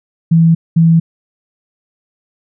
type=tone pair in turn; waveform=sine; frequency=164.81 / 164.81 Hz; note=E3 / E3; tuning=0 / 0 cents; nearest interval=unison; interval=0 cents; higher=neither; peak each=-5 dBFS; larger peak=neither; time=0.31-0.55 / 0.76-1 s; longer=neither; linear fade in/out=10 ms; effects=none